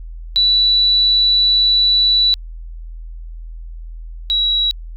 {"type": "tone pair in turn", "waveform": "sine", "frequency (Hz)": [3951, 3885], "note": ["B7", "B7"], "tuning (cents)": [0, -29], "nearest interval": "unison", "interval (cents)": 29, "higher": "first", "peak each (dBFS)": [-10, -13], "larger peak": "first", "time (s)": [[0.36, 2.34], [4.3, 4.71]], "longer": "first", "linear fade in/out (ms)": 0, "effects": ["added 41 Hz sine -28 dBFS peak until 4.96 s"]}